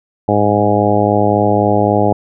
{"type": "harmonic tone with a mistuned harmonic", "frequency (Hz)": 103.7, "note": "G#2", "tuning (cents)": -2, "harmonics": [1, 2, 3, 4, 5, 6, 7, 8], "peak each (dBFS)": [-18, -18, -18, -18, -18, -18, -18, -18], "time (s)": [0.28, 2.13], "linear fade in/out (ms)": 5, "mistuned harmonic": 1, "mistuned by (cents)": 20, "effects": []}